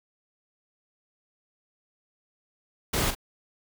pink noise with echo, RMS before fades -26 dBFS, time 2.93-3.11 s, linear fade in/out 10 ms, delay 41 ms, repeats 1, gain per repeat -9 dB, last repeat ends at 3.151 s, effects none

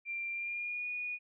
sine tone with pitch glide, 2371 to 2457 Hz, D7 to D#7, +16 to -22 cents, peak -35 dBFS, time 0.05-1.19 s, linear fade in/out 50 ms, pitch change +62 cents, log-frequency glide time 0.31-0.87 s, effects none

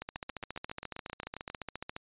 two click trains, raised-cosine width 0.3 ms, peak -24 / -22 dBFS, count 11 / 29, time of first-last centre 0.16-1.5 / 0.02-1.964 s, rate 7.46 / 14.4 Hz, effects resampled to 8000 Hz

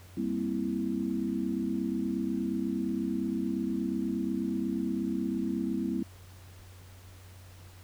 sine chord, C dominant seventh, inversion second, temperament equal, 196 / 233.1 / 261.6 / 329.6 Hz, G3 / Bb3 / C4 / E4, 0 / 0 / 0 / 0 cents, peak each -34 dBFS, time 0.17-6.03 s, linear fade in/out 5 ms, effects added 92 Hz sine -49 dBFS peak until 7.83 s + pink hiss -56 dBFS RMS until 7.83 s

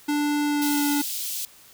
square tone with pitch glide, 293.7 to 289 Hz, D4 to D4, 0 to -28 cents, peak -22 dBFS, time 0.08-1.02 s, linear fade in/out 10 ms, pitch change -28 cents, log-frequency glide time 0.45-0.89 s
white high-pass noise, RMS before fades -30 dBFS, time 0.62-1.45 s, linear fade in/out 0 ms, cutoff 3100 Hz, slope 24 dB/octave
effects white hiss -51 dBFS RMS until 1.73 s

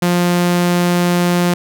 sawtooth tone, 175.9 Hz, F3, 13 cents sharp, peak -8 dBFS, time 0.02-1.54 s, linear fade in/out 5 ms, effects none

